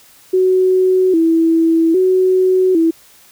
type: tone with vibrato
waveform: sine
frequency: 349.2 Hz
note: F4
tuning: in tune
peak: -9 dBFS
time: 0.33-2.91 s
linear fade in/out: 10 ms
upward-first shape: square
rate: 0.62 Hz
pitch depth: 110 cents each way
effects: white hiss -46 dBFS RMS until 3.31 s